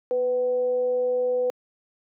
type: tone with frequency modulation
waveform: sine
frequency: 498.7 Hz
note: B4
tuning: 17 cents sharp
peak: -20 dBFS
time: 0.11-1.5 s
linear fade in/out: 0 ms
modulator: 257 Hz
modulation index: 0.21
effects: high-pass 300 Hz 12 dB/octave